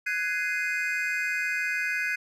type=chord; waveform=triangle; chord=Ab dominant seventh; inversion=third; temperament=just; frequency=1495.1 / 1661.2 / 2077 / 2492 Hz; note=Gb6 / Ab6 / C7 / Eb7; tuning=+18 / 0 / -13 / +2 cents; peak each=-30 dBFS; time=0.06-2.16 s; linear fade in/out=10 ms; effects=none